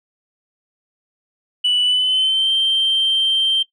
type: tone with pitch glide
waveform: sine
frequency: 2964 to 3140 Hz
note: F#7 to G7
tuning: +2 to +2 cents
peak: -12 dBFS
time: 1.64-3.63 s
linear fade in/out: 10 ms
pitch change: +100 cents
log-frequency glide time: 1.83-2.51 s
effects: noise-tail reverb RT60 0.1 s tail -17 dB re dry + tanh soft clip ceiling -11 dBFS